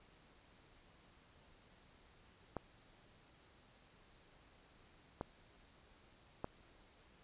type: clicks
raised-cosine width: 1 ms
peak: -26 dBFS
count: 3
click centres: 2.567 / 5.211 / 6.444 s
effects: pink hiss -66 dBFS RMS until 7.23 s + resampled to 8000 Hz